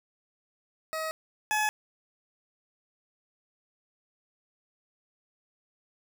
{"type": "tone pair in turn", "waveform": "20% pulse", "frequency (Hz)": [635, 852], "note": ["D#5", "G#5"], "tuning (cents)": [35, 44], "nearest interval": "perfect fourth", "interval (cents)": 509, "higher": "second", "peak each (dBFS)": [-26, -20], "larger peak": "second", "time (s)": [[0.93, 1.11], [1.51, 1.69]], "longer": "neither", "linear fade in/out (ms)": 0, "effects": []}